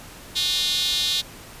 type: tone with high-pass filter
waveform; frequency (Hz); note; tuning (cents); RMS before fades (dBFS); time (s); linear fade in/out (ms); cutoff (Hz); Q
square; 163.7; E3; -12; -23; 0.35-1.22; 20; 3700; 5.9
effects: pink hiss -42 dBFS RMS until 1.6 s + resampled to 32000 Hz